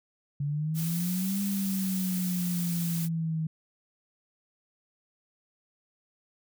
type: exponential two-way sweep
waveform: sine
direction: up then down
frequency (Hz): 141.2 to 200 to 157.9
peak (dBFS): -27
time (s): 0.4-3.47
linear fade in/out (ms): 5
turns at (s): 1.41
type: noise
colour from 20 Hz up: blue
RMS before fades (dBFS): -37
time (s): 0.74-3.09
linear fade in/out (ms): 50
effects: none